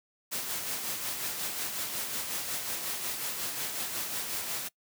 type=noise with tremolo; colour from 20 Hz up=white; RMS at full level=-33 dBFS; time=0.31-4.69 s; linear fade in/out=20 ms; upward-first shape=sine; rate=5.5 Hz; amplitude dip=40%; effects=noise-tail reverb RT60 0.1 s tail -23 dB re dry + high-pass 100 Hz 12 dB/octave